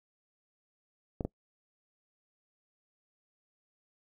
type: clicks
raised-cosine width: 2 ms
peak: -19 dBFS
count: 2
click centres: 1.208 / 1.25 s
effects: noise-tail reverb RT60 0.1 s tail -23 dB re dry